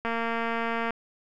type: click train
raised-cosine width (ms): 0.5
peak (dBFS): -15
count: 198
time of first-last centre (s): 0.05-0.907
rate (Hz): 230
effects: none